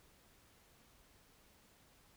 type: silence
effects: pink hiss -67 dBFS RMS until 2.16 s